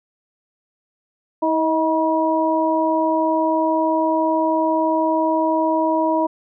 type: tone cluster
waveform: sine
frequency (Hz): 320.8 / 633 / 963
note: E4 / D#5 / B5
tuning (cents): -47 / +30 / -44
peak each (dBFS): -20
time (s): 1.42-6.27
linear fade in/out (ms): 10
effects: none

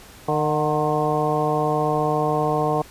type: harmonic tone with a mistuned harmonic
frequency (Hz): 152.5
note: D#3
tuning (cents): -34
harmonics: 1 / 2 / 3 / 4 / 5 / 6 / 7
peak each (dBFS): -26 / -28 / -24 / -27 / -24 / -30 / -28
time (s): 0.28-2.82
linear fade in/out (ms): 5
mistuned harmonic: 5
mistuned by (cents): -44
effects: pink hiss -45 dBFS RMS until 2.9 s + resampled to 32000 Hz

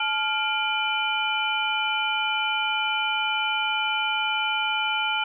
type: tone cluster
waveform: sine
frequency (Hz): 864 / 1399 / 2387 / 3015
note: A5 / F6 / D7 / F#7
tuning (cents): -32 / +3 / +28 / +32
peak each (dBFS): -28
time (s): 0-5.24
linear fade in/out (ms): 5
effects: none

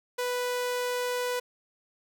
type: tone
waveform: sawtooth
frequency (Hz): 493.9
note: B4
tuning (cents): 0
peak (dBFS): -24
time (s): 0.18-1.4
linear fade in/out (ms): 10
effects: none

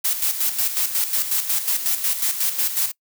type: noise with tremolo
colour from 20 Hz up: blue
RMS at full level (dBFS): -20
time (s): 0.04-2.92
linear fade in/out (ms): 10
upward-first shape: square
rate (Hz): 5.5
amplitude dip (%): 60
effects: noise-tail reverb RT60 0.1 s tail -23 dB re dry

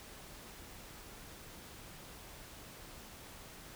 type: silence
effects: pink hiss -52 dBFS RMS until 3.75 s

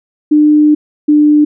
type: tone pair in turn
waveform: sine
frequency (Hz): 300.5 / 298.4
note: D4 / D4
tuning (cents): +40 / +28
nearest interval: unison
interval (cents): 12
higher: first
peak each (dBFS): -4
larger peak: neither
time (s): 0.31-0.75 / 1.08-1.45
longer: first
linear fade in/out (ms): 10
effects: none

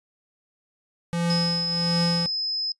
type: tone with tremolo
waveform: square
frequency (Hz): 170.9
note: F3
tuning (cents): -37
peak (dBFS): -21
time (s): 1.13-2.26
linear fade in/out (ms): 0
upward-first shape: triangle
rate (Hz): 1.4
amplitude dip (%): 75
type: tone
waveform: sine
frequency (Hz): 5100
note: D#8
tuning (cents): +42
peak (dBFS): -24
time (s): 1.3-2.72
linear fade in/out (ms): 2
effects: noise-tail reverb RT60 0.1 s tail -23 dB re dry + resampled to 24000 Hz

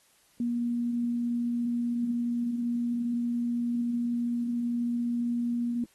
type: tone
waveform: sine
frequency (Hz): 238.4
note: A#3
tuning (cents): +39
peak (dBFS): -26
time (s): 0.4-5.84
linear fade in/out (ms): 2
effects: white hiss -64 dBFS RMS until 5.94 s + AAC 32 kbps

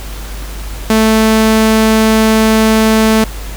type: tone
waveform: sawtooth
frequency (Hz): 220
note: A3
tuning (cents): 0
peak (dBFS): -3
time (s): 0.9-3.24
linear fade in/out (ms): 2
effects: added 50 Hz sine -22 dBFS peak until 3.56 s + pink hiss -30 dBFS RMS until 3.56 s

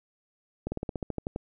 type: slowing click train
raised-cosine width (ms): 2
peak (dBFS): -18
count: 11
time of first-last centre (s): 0.67-1.361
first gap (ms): 50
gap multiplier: 1.07
effects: none

